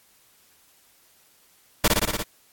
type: noise with echo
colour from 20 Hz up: pink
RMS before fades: -17 dBFS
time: 1.84-1.88 s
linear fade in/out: 5 ms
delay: 58 ms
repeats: 6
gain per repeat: -2 dB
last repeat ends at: 2.228 s
effects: white hiss -59 dBFS RMS until 2.52 s + AAC 64 kbps